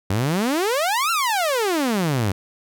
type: exponential two-way sweep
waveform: sawtooth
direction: up then down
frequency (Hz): 91.4 to 1396.9 to 91.4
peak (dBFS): -15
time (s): 0.1-2.32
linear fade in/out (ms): 5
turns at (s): 1.11
effects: none